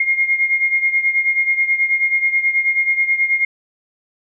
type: beating tone pair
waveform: sine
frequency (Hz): 2133 / 2142.3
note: C7 / C7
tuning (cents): +33 / +40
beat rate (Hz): 9.3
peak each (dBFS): -15 / -20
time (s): 0-3.45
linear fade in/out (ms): 5
effects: none